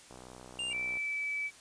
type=click train; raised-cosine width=1 ms; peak=-35 dBFS; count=55; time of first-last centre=0.11-0.971 s; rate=62.7 Hz
type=tone; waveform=square; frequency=2799 Hz; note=F7; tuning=3 cents sharp; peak=-34 dBFS; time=0.59-0.73 s; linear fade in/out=2 ms
type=tone with pitch glide; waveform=sine; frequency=2328 to 2301 Hz; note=D7 to D7; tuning=-16 to -36 cents; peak=-32 dBFS; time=0.7-1.51 s; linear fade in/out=50 ms; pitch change=-20 cents; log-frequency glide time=0.8-1.24 s
effects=white hiss -55 dBFS RMS until 1.6 s + resampled to 22050 Hz